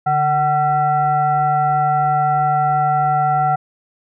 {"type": "tone with frequency modulation", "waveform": "sine", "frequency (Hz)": 751, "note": "F#5", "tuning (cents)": 26, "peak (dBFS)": -13, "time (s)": [0.06, 3.56], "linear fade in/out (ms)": 10, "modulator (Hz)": 605, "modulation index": 0.72, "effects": []}